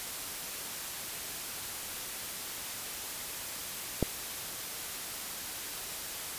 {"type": "click", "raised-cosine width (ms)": 2, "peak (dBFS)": -12, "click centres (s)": 4.027, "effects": ["white hiss -39 dBFS RMS until 6.38 s", "resampled to 32000 Hz"]}